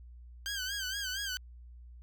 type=tone with vibrato; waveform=15% pulse; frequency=1568 Hz; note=G6; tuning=in tune; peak=-28 dBFS; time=0.46-1.37 s; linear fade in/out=0 ms; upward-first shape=sine; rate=4.3 Hz; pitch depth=94 cents each way; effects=added 60 Hz sine -48 dBFS peak until 2.02 s